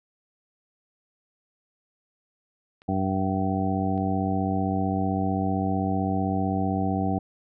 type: clicks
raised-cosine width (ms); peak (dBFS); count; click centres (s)
0.3; -35 / -37; 2; 2.819 / 3.978
type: harmonic tone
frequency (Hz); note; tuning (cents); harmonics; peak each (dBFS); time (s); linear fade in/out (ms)
95.6; G2; -43; 1 / 2 / 3 / 4 / 5 / 7 / 8; -29 / -27 / -29 / -37 / -37 / -34 / -30; 2.88-7.19; 10
effects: none

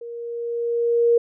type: tone with level ramp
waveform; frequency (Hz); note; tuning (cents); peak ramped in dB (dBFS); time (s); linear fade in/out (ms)
sine; 470; A#4; +14; -32 to -12; 0.01-1.18; 5
effects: none

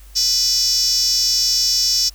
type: tone with high-pass filter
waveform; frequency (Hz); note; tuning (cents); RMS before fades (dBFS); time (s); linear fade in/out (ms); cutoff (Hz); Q
5% pulse; 496.3; B4; +8; -17; 0.15-2.1; 20; 5400; 7.7
effects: added 50 Hz sine -39 dBFS peak until 2.14 s + white hiss -50 dBFS RMS until 2.14 s

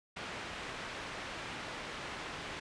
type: low-pass noise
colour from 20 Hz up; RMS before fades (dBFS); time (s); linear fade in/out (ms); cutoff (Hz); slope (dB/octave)
white; -43; 0.16-2.6; 10; 2400; 12
effects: resampled to 22050 Hz

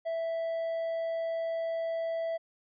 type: tone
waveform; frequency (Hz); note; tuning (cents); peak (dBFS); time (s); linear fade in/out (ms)
triangle; 659.3; E5; 0; -28; 0.05-2.38; 20
effects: resampled to 11025 Hz

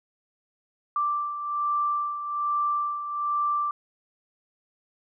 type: beating tone pair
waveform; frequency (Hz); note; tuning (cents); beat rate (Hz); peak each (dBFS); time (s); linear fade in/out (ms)
sine; 1174.7 / 1175.9; D6 / D6; 0 / +2; 1.2; -25 / -32; 0.96-3.71; 2
effects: none

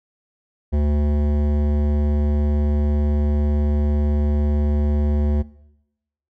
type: tone with hard clipping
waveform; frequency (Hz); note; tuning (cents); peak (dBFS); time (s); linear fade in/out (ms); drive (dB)
sine; 73.5; D2; +2; -18; 0.72-5.43; 20; 15
effects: noise-tail reverb RT60 0.9 s tail -21 dB re dry

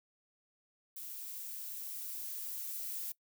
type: noise with level ramp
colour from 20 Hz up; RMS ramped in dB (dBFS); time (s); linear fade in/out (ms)
violet; -45 to -40; 0.96-3.12; 5
effects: noise-tail reverb RT60 0.1 s tail -21 dB re dry

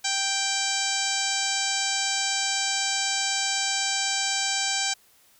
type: harmonic tone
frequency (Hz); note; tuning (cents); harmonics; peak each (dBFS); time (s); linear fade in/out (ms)
784; G5; 0; 1 / 2 / 3 / 4 / 5 / 6 / 7 / 8 / 9 / 10; -33 / -33 / -33 / -33 / -33 / -33 / -33 / -33 / -33 / -33; 0.04-4.94; 10
effects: white hiss -59 dBFS RMS until 5.39 s

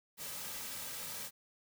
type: noise with comb filter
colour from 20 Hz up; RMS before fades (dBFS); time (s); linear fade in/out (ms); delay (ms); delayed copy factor
white; -43; 0.17-1.31; 50; 2.8; -0.5
effects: none

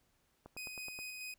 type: click train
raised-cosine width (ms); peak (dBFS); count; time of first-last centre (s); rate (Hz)
1; -36; 6; 0.46-0.99; 9.44
type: tone with tremolo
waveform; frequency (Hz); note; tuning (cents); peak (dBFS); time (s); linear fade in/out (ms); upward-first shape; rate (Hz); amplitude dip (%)
sawtooth; 2504; D#7; +10; -39; 0.57-1.34; 2; square; 4.7; 25
effects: pink hiss -75 dBFS RMS until 1.38 s

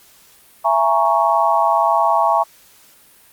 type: chord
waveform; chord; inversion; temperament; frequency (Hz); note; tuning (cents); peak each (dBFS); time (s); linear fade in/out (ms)
sine; A# half-diminished seventh; second; equal with one note detuned; 670 / 830.6 / 932.3 / 1108.7; E5 / G#5 / A#5 / C#6; +28 / 0 / 0 / 0; -18; 0.64-2.44; 20
effects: white hiss -49 dBFS RMS until 3.32 s + Opus 48 kbps

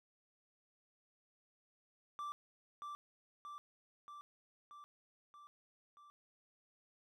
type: tone with echo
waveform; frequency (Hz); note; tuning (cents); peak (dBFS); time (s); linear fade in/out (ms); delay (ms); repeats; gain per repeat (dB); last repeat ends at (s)
triangle; 1172; D6; -4; -39; 2.19-2.32; 0; 630; 6; -3; 6.1
effects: none

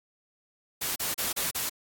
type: noise bursts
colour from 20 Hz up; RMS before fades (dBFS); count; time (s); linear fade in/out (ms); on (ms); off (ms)
white; -30; 5; 0.81-1.696; 10; 150; 34
effects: AAC 64 kbps

